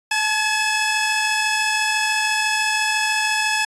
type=tone cluster; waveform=sawtooth; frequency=867 / 1688 / 2587 Hz; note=A5 / G#6 / E7; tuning=-26 / +28 / -33 cents; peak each=-19 dBFS; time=0.11-3.65 s; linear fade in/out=5 ms; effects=resampled to 22050 Hz